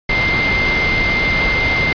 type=tone in noise; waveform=sine; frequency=2093 Hz; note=C7; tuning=in tune; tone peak=-15 dBFS; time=0.09-1.93 s; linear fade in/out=5 ms; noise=pink; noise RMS=-19 dBFS; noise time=0.09-1.93 s; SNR=+1 dB; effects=resampled to 11025 Hz